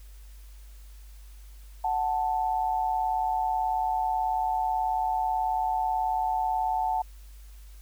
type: tone pair together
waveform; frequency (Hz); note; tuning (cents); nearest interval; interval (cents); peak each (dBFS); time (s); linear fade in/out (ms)
sine; 741.7 / 880; F#5 / A5; +4 / 0; minor third; 296; -27; 1.84-7.02; 5
effects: added 50 Hz sine -44 dBFS peak until 7.81 s + white hiss -59 dBFS RMS until 7.81 s